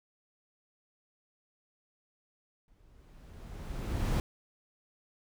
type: noise with exponential growth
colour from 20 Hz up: brown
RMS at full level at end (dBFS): -26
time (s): 2.68-4.2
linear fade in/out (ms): 1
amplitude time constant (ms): 330
effects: none